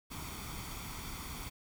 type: noise with comb filter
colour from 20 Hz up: pink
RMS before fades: -43 dBFS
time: 0.1-1.5 s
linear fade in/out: 20 ms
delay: 0.88 ms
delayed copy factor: +0.6
effects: none